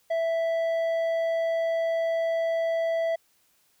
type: tone with low-pass filter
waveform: square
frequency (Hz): 660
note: E5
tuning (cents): +2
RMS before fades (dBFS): -26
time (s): 0.1-3.16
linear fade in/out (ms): 10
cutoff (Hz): 1800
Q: 0.51
effects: white hiss -66 dBFS RMS until 3.8 s